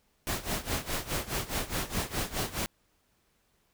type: noise with tremolo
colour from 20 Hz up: pink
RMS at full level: -30 dBFS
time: 0.27-2.66 s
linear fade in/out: 0 ms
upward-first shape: sine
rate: 4.8 Hz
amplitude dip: 85%
effects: pink hiss -71 dBFS RMS until 3.73 s